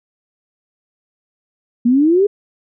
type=exponential sweep; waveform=sine; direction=up; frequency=231 to 420.2 Hz; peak=-9 dBFS; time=1.85-2.27 s; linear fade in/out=10 ms; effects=none